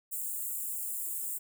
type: high-pass noise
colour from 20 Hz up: white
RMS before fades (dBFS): -36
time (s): 0.11-1.39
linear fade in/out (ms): 20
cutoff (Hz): 7200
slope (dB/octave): 96
effects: none